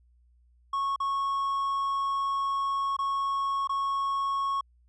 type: tone with dropouts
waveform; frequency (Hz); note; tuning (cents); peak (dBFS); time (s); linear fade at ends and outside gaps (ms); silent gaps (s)
triangle; 1101; C#6; -12; -24; 0.73-4.61; 5; 0.961-1.001 / 2.967-2.988 / 3.674-3.693
effects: added 60 Hz sine -59 dBFS peak until 4.88 s + resampled to 22050 Hz